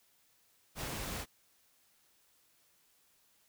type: noise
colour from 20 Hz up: pink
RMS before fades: -40 dBFS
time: 0.75-1.26 s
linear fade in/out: 50 ms
effects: white hiss -70 dBFS RMS until 3.48 s